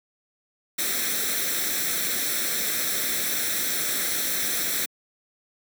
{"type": "noise with comb filter", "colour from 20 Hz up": "white", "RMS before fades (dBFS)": -26, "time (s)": [0.78, 4.86], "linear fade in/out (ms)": 10, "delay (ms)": 0.52, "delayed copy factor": 0.7, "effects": ["high-pass 200 Hz 12 dB/octave"]}